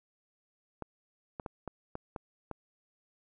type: clicks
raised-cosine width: 1 ms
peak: -24 dBFS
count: 7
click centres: 0.823 / 1.398 / 1.462 / 1.677 / 1.954 / 2.162 / 2.513 s
effects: none